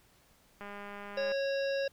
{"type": "click train", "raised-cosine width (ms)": 0.5, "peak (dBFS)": -30, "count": 145, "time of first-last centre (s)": [0.61, 1.319], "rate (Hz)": 203}
{"type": "harmonic tone", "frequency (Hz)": 550, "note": "C#5", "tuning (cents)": -14, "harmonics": [1, 3, 5, 7, 9, 10], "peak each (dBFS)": [-30, -40, -44, -47, -49, -50], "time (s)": [1.17, 1.88], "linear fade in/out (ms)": 5}
{"effects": ["pink hiss -65 dBFS RMS until 1.92 s"]}